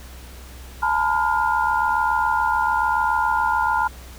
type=tone cluster; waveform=sine; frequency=860 / 927 / 1008 / 1412 Hz; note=A5 / A#5 / B5 / F6; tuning=-40 / -10 / +35 / +19 cents; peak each=-23 dBFS; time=0.82-3.88 s; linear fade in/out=10 ms; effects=added 63 Hz sine -38 dBFS peak until 4.18 s + pink hiss -44 dBFS RMS until 4.18 s